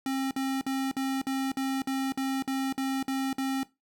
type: tone bursts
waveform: square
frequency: 267.6 Hz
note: C4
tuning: 39 cents sharp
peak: -28 dBFS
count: 12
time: 0.06-3.632 s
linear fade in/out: 2 ms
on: 250 ms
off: 52 ms
effects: noise-tail reverb RT60 0.2 s tail -18 dB re dry